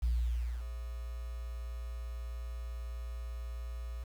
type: tone with ADSR envelope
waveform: sine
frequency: 59.2 Hz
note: A#1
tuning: 27 cents sharp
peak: -25 dBFS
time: 0.02-4.04 s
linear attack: 15 ms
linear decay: 580 ms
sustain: -12 dB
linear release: 9 ms
effects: tanh soft clip ceiling -25 dBFS + 9-bit